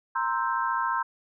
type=chord; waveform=sine; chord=C dominant seventh; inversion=third; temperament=equal; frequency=932.3 / 1046.5 / 1318.5 / 1568 Hz; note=Bb5 / C6 / E6 / G6; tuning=0 / 0 / 0 / 0 cents; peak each=-29 / -28 / -32 / -32 dBFS; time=0.15-1.03 s; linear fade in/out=10 ms; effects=none